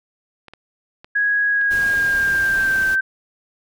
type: clicks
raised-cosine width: 0.3 ms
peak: -24 dBFS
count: 7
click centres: 0.483 / 0.536 / 1.045 / 1.614 / 2.065 / 2.149 / 2.233 s
type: tone with pitch glide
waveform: sine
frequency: 1659 to 1556.9 Hz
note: G#6 to G6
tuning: -2 to -12 cents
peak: -15 dBFS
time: 1.15-3.01 s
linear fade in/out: 10 ms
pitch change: -110 cents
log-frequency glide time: 1.49-2.85 s
type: noise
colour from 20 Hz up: pink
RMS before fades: -33 dBFS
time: 1.7-2.96 s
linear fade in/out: 20 ms
effects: none